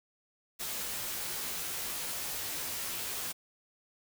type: noise with comb filter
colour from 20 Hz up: white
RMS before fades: -37 dBFS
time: 0.59-3.33 s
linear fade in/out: 20 ms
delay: 15 ms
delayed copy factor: -0.65
effects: none